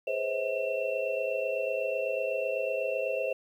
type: tone cluster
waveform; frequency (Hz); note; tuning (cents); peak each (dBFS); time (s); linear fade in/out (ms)
sine; 418.6 / 503 / 531 / 641 / 2706; G#4 / B4 / C5 / E5 / E7; +14 / +32 / +25 / -49 / +45; -38 / -36 / -31 / -34 / -37; 0.07-3.33; 5
effects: 10-bit